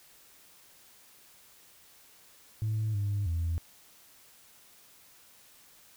sine tone with pitch steps, 108.7 / 101.4 / 83.4 Hz, A2 / G#2 / E2, -21 / -41 / +21 cents, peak -26 dBFS, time 2.62-3.58 s, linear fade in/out 0 ms, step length 320 ms, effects tanh soft clip ceiling -25 dBFS + white hiss -58 dBFS RMS until 5.96 s

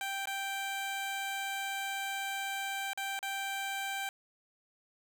15% pulse tone with dropouts, 784 Hz, G5, in tune, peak -28 dBFS, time 0.01-4.09 s, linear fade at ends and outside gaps 1 ms, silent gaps 0.256-0.272 / 2.933-2.975 / 3.191-3.228 s, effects none

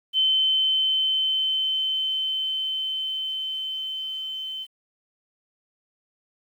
sine tone with level ramp, 3072 Hz, G7, 36 cents flat, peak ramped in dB -17 to -30 dBFS, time 0.13-4.67 s, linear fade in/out 50 ms, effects 9-bit

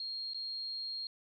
sine tone with dropouts, 4240 Hz, C8, 22 cents sharp, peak -37 dBFS, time 0-1.07 s, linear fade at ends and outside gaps 2 ms, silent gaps 0.335-0.345 s, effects none

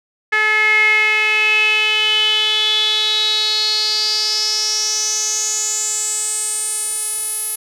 sawtooth tone with band-pass filter sweep, 429.6 Hz, A4, 41 cents flat, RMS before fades -17 dBFS, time 0.32-7.56 s, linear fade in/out 10 ms, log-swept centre 1900 to 11000 Hz, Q 8.2, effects none

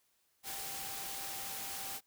sine tone in noise, 784 Hz, G5, in tune, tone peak -50 dBFS, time 0.43-2.01 s, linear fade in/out 50 ms, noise white, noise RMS -42 dBFS, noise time 0.43-2.01 s, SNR -11 dB, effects white hiss -75 dBFS RMS until 2.06 s

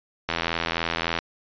click train, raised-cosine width 0.3 ms, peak -8 dBFS, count 76, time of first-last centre 0.29-1.188 s, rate 83.5 Hz, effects resampled to 11025 Hz

